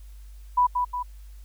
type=tone with echo; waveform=sine; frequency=987.8 Hz; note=B5; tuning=in tune; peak=-16 dBFS; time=0.57-0.67 s; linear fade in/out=10 ms; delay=180 ms; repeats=2; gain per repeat=-5 dB; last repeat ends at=1.03 s; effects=added 50 Hz sine -41 dBFS peak until 1.44 s + white hiss -61 dBFS RMS until 1.44 s